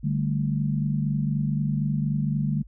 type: chord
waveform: sine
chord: D suspended fourth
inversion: none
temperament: equal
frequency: 146.83 / 196 / 220 Hz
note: D3 / G3 / A3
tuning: 0 / 0 / 0 cents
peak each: -24 / -29 / -29 dBFS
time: 0.03-2.63 s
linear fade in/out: 20 ms
effects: added 50 Hz sine -44 dBFS peak until 2.67 s